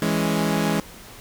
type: chord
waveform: sawtooth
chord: C# minor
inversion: first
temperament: equal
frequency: 164.81 / 207.7 / 277.2 Hz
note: E3 / G#3 / C#4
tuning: 0 / 0 / 0 cents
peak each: -20 / -19 / -23 dBFS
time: 0.02-0.8 s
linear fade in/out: 2 ms
effects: pink hiss -43 dBFS RMS until 1.2 s